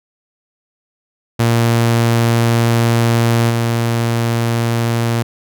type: tone with level steps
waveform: sawtooth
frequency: 116.54 Hz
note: A#2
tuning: in tune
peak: -7 / -10 dBFS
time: 1.39-5.23 s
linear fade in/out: 10 ms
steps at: 3.49 s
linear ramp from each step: 20 ms
effects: none